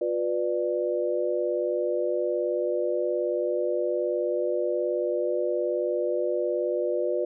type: chord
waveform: sine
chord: B diminished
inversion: second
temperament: just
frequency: 355.6 / 493.9 / 592.7 Hz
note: F4 / B4 / D5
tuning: +31 / 0 / +16 cents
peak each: -28 dBFS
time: 0.01-7.25 s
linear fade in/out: 5 ms
effects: none